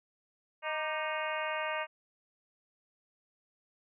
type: harmonic tone with a mistuned harmonic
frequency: 311.1 Hz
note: D#4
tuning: in tune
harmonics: 2 / 3 / 4 / 5 / 6 / 7 / 8 / 9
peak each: -37 / -39 / -40 / -41 / -42 / -42 / -43 / -44 dBFS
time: 0.62-1.87 s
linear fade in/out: 50 ms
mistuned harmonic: 4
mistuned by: -72 cents
effects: none